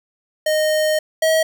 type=tone pair in turn; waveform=square; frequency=618 / 639.1 Hz; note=D#5 / D#5; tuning=-12 / +46 cents; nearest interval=minor second; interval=58 cents; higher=second; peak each=-16 / -14 dBFS; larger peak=second; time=0.46-0.99 / 1.22-1.43 s; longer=first; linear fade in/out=5 ms; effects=none

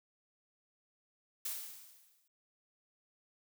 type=noise with exponential decay; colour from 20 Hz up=blue; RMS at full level=-37 dBFS; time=1.45-2.28 s; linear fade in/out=5 ms; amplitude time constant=180 ms; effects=none

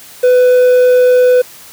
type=tone with quantisation; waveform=triangle; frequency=499.8 Hz; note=B4; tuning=21 cents sharp; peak=-3 dBFS; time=0.23-1.42 s; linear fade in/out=10 ms; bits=5; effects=white hiss -36 dBFS RMS until 1.72 s + high-pass 60 Hz 12 dB/octave

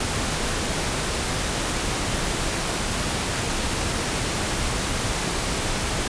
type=noise; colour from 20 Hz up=pink; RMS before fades=-25 dBFS; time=0-6.08 s; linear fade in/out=5 ms; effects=resampled to 22050 Hz

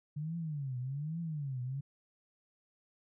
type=tone with vibrato; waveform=sine; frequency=144.9 Hz; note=D3; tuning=23 cents flat; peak=-35 dBFS; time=0.16-1.81 s; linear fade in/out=10 ms; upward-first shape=triangle; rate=1.2 Hz; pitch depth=290 cents each way; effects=none

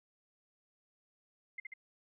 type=tone with echo; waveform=sine; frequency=2093 Hz; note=C7; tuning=in tune; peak=-39 dBFS; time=1.58-1.6 s; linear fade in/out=5 ms; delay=69 ms; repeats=2; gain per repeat=-2 dB; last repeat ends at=1.738 s; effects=none

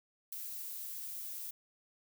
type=noise with ADSR envelope; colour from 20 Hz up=violet; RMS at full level=-38 dBFS; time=0.32-1.51 s; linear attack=6 ms; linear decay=4 ms; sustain=-5 dB; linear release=7 ms; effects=none

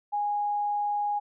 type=tone; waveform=sine; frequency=825 Hz; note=G#5; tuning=12 cents flat; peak=-25 dBFS; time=0.12-1.2 s; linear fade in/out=20 ms; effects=none

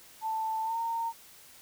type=tone with pitch glide; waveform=sine; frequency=884 to 918.4 Hz; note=A5 to A#5; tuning=+8 to -26 cents; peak=-29 dBFS; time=0.21-1.13 s; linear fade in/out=50 ms; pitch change=+66 cents; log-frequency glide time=0.63-0.77 s; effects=white hiss -54 dBFS RMS until 1.61 s

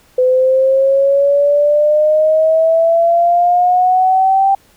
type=exponential sweep; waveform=sine; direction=up; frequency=505 to 787 Hz; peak=-8 dBFS; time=0.18-4.55 s; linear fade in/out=5 ms; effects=pink hiss -50 dBFS RMS until 4.76 s

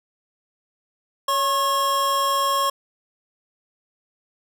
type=tone pair together; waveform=square; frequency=559.9 / 1086 Hz; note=C#5 / C#6; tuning=+17 / -36 cents; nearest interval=major seventh; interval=1147 cents; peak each=-28 / -20 dBFS; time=1.28-2.7 s; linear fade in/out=5 ms; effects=none

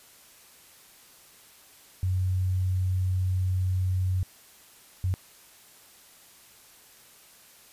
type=tone bursts at uneven times; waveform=sine; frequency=92.5 Hz; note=F#2; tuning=in tune; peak=-23 dBFS; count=2; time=2.03-4.23 / 5.04-5.14 s; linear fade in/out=0 ms; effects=white hiss -54 dBFS RMS until 7.72 s + resampled to 32000 Hz

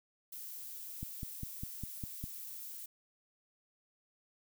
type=noise; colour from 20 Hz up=violet; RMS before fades=-46 dBFS; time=0.32-2.86 s; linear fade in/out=5 ms
type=click train; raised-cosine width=5 ms; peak=-28 dBFS; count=7; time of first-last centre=1.03-2.24 s; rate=4.96 Hz
effects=none

